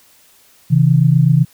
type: tone pair together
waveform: sine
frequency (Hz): 133.26 / 161.2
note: C3 / E3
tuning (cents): +32 / -38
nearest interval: minor third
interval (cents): 330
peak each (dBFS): -11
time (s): 0.7-1.45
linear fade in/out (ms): 20
effects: white hiss -50 dBFS RMS until 1.53 s